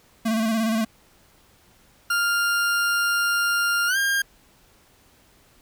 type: tone with vibrato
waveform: square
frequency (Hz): 222.9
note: A3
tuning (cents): +23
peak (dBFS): -21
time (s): 0.25-0.85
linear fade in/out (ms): 10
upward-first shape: square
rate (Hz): 17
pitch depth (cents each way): 38
type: tone with pitch glide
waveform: 40% pulse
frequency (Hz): 1400 to 1608.2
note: F6 to G6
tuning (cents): +4 to +44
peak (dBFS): -19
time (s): 2.1-4.22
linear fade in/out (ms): 5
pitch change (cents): +240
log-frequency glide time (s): 3.87-3.97
effects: pink hiss -57 dBFS RMS until 5.61 s

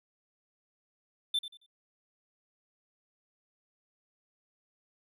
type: tone with echo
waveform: triangle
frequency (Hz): 3545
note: A7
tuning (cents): +12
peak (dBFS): -25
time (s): 1.34-1.39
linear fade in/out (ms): 5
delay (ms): 91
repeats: 3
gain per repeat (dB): -12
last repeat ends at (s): 1.663
effects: none

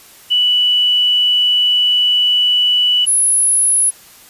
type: tone pair in turn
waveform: sine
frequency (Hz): 2960 / 10548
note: F#7 / E9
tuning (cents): 0 / 0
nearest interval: octave + minor seventh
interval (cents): 2200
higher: second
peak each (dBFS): -10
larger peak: neither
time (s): 0.3-3.06 / 3.06-3.91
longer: first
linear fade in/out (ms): 20
effects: white hiss -42 dBFS RMS until 4.29 s + resampled to 32000 Hz

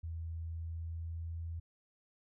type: tone with pitch glide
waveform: sine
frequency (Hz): 82.2 to 83.11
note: E2 to E2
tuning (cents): -4 to +15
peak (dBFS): -38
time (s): 0.03-1.6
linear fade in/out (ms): 10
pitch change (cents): +19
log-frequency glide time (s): 0.42-1.47
effects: none

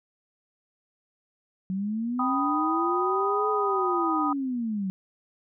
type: linear two-way sweep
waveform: sine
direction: up then down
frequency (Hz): 184.5 to 429.1 to 184.5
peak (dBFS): -26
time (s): 1.7-4.9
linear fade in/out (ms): 0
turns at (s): 3.5
type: chord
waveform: sine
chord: G augmented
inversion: none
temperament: equal with one note detuned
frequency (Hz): 779.9 / 987.8 / 1244.5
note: G5 / B5 / D#6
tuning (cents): -9 / 0 / 0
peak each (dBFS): -31 / -31 / -26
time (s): 2.19-4.33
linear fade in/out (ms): 5
effects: none

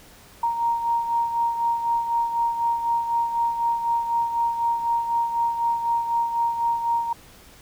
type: beating tone pair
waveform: sine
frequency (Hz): 932.3 / 936.3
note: A#5 / A#5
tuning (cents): 0 / +7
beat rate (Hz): 4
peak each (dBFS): -21 / -29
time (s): 0.43-7.13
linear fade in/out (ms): 5
effects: pink hiss -49 dBFS RMS until 7.61 s

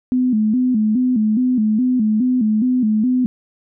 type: tone with vibrato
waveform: sine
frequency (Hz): 233.1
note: A#3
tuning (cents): 0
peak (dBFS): -13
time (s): 0.12-3.26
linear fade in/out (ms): 0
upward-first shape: square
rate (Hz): 2.4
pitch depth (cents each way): 140
effects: none

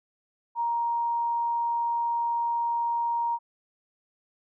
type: tone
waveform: sine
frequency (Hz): 938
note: A#5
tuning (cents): +11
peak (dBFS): -24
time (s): 0.55-3.39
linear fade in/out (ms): 50
effects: none

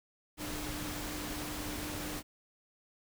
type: tone in noise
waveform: sine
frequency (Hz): 300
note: D4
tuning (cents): +37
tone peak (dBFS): -43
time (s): 0.37-2.23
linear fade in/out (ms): 50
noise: pink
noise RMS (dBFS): -40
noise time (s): 0.37-2.23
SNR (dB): -6
effects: none

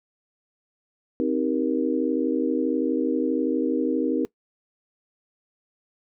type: chord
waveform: sine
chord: C minor seventh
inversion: none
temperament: just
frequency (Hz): 261.6 / 314 / 392.4 / 470.9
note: C4 / Eb4 / G4 / Bb4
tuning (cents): 0 / +16 / +2 / +18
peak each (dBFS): -25 / -25 / -30 / -27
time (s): 1.2-4.25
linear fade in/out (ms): 0
effects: noise-tail reverb RT60 0.1 s tail -21 dB re dry

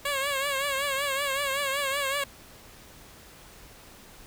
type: tone with vibrato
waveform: 10% pulse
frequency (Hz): 554.4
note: C#5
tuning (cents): 0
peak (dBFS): -18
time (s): 0.05-2.24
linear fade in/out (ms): 5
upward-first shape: triangle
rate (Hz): 5.3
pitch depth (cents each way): 86
effects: pink hiss -50 dBFS RMS until 4.26 s

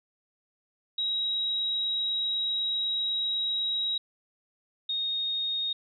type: tone pair in turn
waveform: sine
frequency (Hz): 3832 / 3714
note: A#7 / A#7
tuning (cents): +47 / -7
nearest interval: minor second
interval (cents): 54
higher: first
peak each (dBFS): -26 / -27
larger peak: first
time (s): 0.98-3.98 / 4.89-5.73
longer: first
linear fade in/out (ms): 5
effects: none

